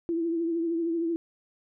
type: tone with vibrato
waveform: sine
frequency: 333.6 Hz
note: E4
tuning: 21 cents sharp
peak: -25 dBFS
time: 0.09-1.16 s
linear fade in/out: 0 ms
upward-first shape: triangle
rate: 13 Hz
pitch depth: 54 cents each way
effects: none